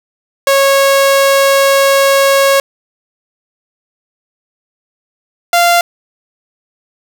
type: tone pair in turn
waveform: sawtooth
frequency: 550 / 693 Hz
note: C#5 / F5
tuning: -14 / -14 cents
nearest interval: major third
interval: 400 cents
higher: second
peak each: -3 dBFS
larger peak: neither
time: 0.47-2.6 / 5.53-5.81 s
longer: first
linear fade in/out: 2 ms
effects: none